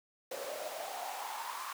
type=noise with high-pass filter sweep; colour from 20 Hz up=pink; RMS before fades=-41 dBFS; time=0.31-1.73 s; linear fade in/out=5 ms; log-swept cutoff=500 to 1100 Hz; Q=6.3; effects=none